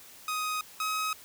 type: tone pair in turn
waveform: sawtooth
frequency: 1253 / 1269.8 Hz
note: D#6 / D#6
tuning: +12 / +35 cents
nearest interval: unison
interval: 23 cents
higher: second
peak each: -26 / -25 dBFS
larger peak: second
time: 0.28-0.61 / 0.8-1.13 s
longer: neither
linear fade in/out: 2 ms
effects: white hiss -51 dBFS RMS until 1.24 s